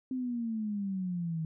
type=exponential sweep; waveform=sine; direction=down; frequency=261.6 to 157.8 Hz; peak=-31 dBFS; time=0.11-1.45 s; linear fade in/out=2 ms; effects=none